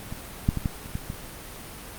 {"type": "clicks", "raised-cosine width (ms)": 5, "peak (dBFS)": [-21, -7, -14, -11, -25, -16, -19], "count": 7, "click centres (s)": [0.125, 0.489, 0.573, 0.658, 0.86, 0.954, 1.101], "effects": ["pink hiss -40 dBFS RMS until 1.98 s", "Opus 32 kbps"]}